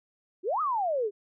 sine exponential two-way sweep, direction up then down, 329.6 to 1298 to 389.1 Hz, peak -25 dBFS, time 0.43-1.11 s, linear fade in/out 50 ms, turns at 0.61 s, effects none

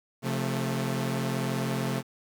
sawtooth chord, F major, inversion second, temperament equal with one note detuned, 133.72 / 174.61 / 220 Hz, C3 / F3 / A3, +38 / 0 / 0 cents, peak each -26 / -31 / -28 dBFS, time 0.22-2.03 s, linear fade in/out 50 ms, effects 9-bit

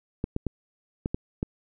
clicks, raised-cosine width 3 ms, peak -14 dBFS, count 6, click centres 0.241 / 0.364 / 0.467 / 1.059 / 1.145 / 1.429 s, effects none

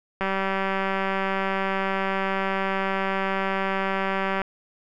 click train, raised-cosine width 0.5 ms, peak -11 dBFS, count 813, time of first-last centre 0.21-4.417 s, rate 193 Hz, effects none

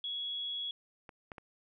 sine tone, 3349 Hz, G#7, 14 cents sharp, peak -35 dBFS, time 0.04-0.71 s, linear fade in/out 2 ms
clicks, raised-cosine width 0.5 ms, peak -33 / -28 / -31 dBFS, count 3, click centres 1.092 / 1.318 / 1.382 s
effects none

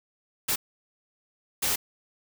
white noise bursts at uneven times, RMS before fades -26 dBFS, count 2, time 0.48-0.56 / 1.62-1.76 s, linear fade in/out 10 ms, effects none

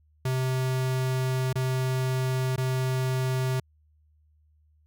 square tone with dropouts, 129.7 Hz, C3, 15 cents flat, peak -25 dBFS, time 0.25-3.6 s, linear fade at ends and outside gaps 5 ms, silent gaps 1.529-1.555 / 2.561-2.578 s, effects added 76 Hz sine -60 dBFS peak until 4.86 s

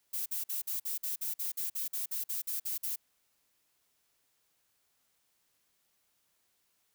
violet noise bursts, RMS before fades -35 dBFS, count 16, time 0.13-2.96 s, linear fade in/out 10 ms, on 130 ms, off 50 ms, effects white hiss -75 dBFS RMS until 6.94 s

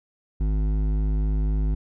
sine tone with hard clipping, 51.91 Hz, G#1, in tune, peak -22 dBFS, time 0.4-1.75 s, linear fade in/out 10 ms, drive 11 dB, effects none

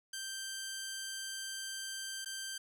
10% pulse tone with dropouts, 1568 Hz, G6, in tune, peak -31 dBFS, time 0.13-2.58 s, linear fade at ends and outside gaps 5 ms, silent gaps 2.247-2.258 s, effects none

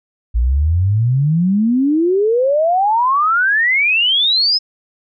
sine exponential sweep, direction up, 55.2 to 5210 Hz, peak -11 dBFS, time 0.34-4.59 s, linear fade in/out 20 ms, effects none

